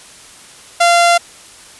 sawtooth tone, 690 Hz, F5, 21 cents flat, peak -4 dBFS, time 0.8-1.18 s, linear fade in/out 10 ms, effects white hiss -39 dBFS RMS until 1.79 s + resampled to 24000 Hz

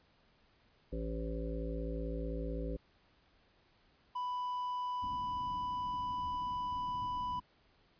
harmonic tone, 55.7 Hz, A1, 22 cents sharp, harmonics 1 / 3 / 5 / 7 / 9 / 10, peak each -38 / -44 / -44 / -46 / -44 / -50 dBFS, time 0.92-2.77 s, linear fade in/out 10 ms
triangle tone, 992 Hz, B5, 7 cents sharp, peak -33 dBFS, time 4.15-7.4 s, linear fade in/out 10 ms
pink low-pass noise, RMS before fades -50 dBFS, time 5.02-7.41 s, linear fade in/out 10 ms, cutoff 320 Hz, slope 96 dB/octave
effects pink hiss -69 dBFS RMS until 7.99 s + resampled to 11025 Hz

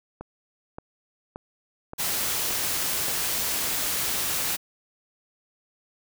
click train, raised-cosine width 1 ms, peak -22 dBFS, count 6, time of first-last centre 0.21-3.084 s, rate 1.74 Hz
white noise, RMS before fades -27 dBFS, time 1.98-4.57 s, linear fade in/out 20 ms
effects none

